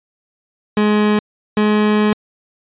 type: tone pair in turn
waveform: 30% pulse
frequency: 210.3 / 211.2 Hz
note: G#3 / G#3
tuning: +22 / +29 cents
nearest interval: unison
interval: 7 cents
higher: second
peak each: -9 dBFS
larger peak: neither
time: 0.77-1.19 / 1.57-2.13 s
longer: second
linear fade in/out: 2 ms
effects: resampled to 8000 Hz